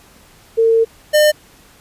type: tone pair in turn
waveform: sine / square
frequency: 453.3 / 603.9 Hz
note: A#4 / D5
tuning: -48 / +48 cents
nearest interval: perfect fourth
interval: 496 cents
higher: second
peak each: -9 dBFS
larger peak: neither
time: 0.57-0.85 / 1.13-1.32 s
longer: first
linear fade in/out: 20 ms
effects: pink hiss -47 dBFS RMS until 1.8 s + resampled to 32000 Hz